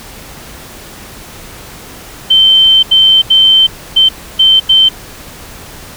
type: tone bursts at uneven times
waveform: sine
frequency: 3101 Hz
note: G7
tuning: 19 cents flat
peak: -3 dBFS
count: 6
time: 2.3-2.83 / 2.91-3.22 / 3.3-3.67 / 3.96-4.09 / 4.39-4.6 / 4.69-4.89 s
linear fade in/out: 10 ms
effects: pink hiss -31 dBFS RMS until 5.96 s